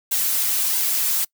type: noise with flanger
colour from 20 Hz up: blue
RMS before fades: -21 dBFS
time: 0.11-1.25 s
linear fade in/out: 10 ms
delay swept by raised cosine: 1.6 to 5.3 ms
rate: 1.5 Hz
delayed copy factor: -0.8
effects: noise-tail reverb RT60 0.1 s tail -25 dB re dry